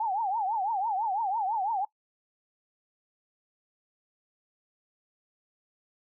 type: tone with vibrato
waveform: sine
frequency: 830.6 Hz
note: G#5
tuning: in tune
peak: -26 dBFS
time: 0-1.85 s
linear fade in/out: 5 ms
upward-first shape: triangle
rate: 6 Hz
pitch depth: 230 cents each way
effects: noise-tail reverb RT60 0.1 s tail -20 dB re dry